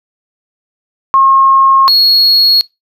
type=tone pair in turn; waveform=sine / triangle; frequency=1078 / 4322 Hz; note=C#6 / C#8; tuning=-49 / -45 cents; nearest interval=2 octaves; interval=2404 cents; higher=second; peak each=-4 dBFS; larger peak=neither; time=1.14-1.88 / 1.88-2.61 s; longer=first; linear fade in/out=0 ms; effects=noise-tail reverb RT60 0.2 s tail -22 dB re dry